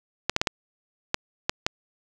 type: clicks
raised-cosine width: 0.2 ms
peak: -4 dBFS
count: 7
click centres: 0.296 / 0.364 / 0.415 / 0.472 / 1.144 / 1.495 / 1.665 s
effects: none